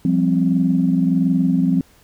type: chord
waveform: sine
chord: F suspended second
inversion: none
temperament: equal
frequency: 174.61 / 196 / 261.6 Hz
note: F3 / G3 / C4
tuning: 0 / 0 / 0 cents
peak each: -17 / -20 / -17 dBFS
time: 0.05-1.81 s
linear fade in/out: 2 ms
effects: tanh soft clip ceiling -4 dBFS + pink hiss -53 dBFS RMS until 2.03 s